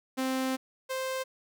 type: tone pair in turn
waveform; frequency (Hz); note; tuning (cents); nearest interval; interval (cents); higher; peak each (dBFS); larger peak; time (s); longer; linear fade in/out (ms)
sawtooth; 261.6 / 523.2; C4 / C5; 0 / 0; octave; 1200; second; -24 / -27; first; 0.17-0.57 / 0.89-1.24; first; 20
effects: none